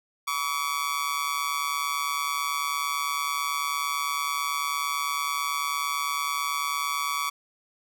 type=tone with amplitude modulation; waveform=sawtooth; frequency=1138 Hz; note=C#6; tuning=45 cents sharp; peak=-19 dBFS; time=0.27-7.3 s; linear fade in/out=10 ms; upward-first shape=sine; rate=149 Hz; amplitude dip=75%; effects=none